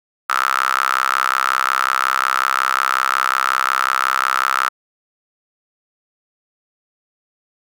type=tone with high-pass filter; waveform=sawtooth; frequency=65.5 Hz; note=C2; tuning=2 cents sharp; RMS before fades=-18 dBFS; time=0.29-4.69 s; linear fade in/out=10 ms; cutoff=1300 Hz; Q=8.2; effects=none